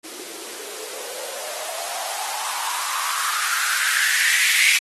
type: noise with band-pass filter sweep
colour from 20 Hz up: violet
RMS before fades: -24 dBFS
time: 0.03-4.79 s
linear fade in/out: 20 ms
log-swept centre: 320 to 2300 Hz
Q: 6
effects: AAC 32 kbps